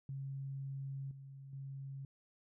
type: tone with level steps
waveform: sine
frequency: 136.5 Hz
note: C#3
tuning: 26 cents flat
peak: -40 / -49 / -43 dBFS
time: 0.09-2.05 s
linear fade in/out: 2 ms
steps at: 1.11 / 1.53 s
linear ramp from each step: 2 ms
effects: none